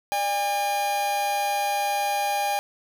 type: tone pair together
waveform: 45% pulse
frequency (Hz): 592.1 / 810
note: D5 / G#5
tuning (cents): +14 / -43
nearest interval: perfect fourth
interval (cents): 543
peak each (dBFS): -32 / -23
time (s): 0.12-2.59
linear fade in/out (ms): 0
effects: none